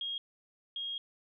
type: tone pair in turn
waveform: sine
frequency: 3260 / 3260 Hz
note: G#7 / G#7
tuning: -33 / -33 cents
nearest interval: unison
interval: 0 cents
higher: neither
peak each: -34 / -35 dBFS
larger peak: first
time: 0.01-0.18 / 0.76-0.98 s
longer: second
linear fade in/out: 2 ms
effects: none